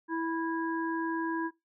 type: harmonic tone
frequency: 328.4 Hz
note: E4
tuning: 6 cents flat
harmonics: 1 / 3 / 5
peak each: -31 / -36 / -38 dBFS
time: 0.08-1.51 s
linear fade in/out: 50 ms
effects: noise-tail reverb RT60 0.2 s tail -19 dB re dry